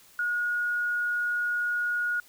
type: tone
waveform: sine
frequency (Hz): 1444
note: F#6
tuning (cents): -43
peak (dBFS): -25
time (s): 0.19-2.2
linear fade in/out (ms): 2
effects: white hiss -56 dBFS RMS until 2.28 s